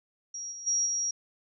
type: tone with level steps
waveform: sine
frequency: 5670 Hz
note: F8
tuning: 25 cents sharp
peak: -35 / -39 / -24 / -27 dBFS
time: 0.34-1.11 s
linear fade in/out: 5 ms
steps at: 0.51 / 0.66 / 0.85 s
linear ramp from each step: 20 ms
effects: none